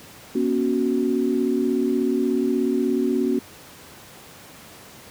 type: chord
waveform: sine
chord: B suspended second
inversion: none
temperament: equal with one note detuned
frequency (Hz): 240.6 / 277.2 / 370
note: B3 / C#4 / F#4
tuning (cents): -45 / 0 / 0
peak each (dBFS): -23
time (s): 0.35-3.39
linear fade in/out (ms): 5
effects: pink hiss -44 dBFS RMS until 5.1 s + high-pass 100 Hz 12 dB/octave